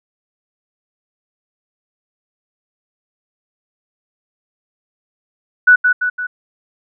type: tone with echo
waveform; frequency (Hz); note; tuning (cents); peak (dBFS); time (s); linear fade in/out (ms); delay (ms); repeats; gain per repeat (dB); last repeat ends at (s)
sine; 1480; F#6; 0; -4; 5.67-5.76; 10; 170; 3; -5; 6.27
effects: none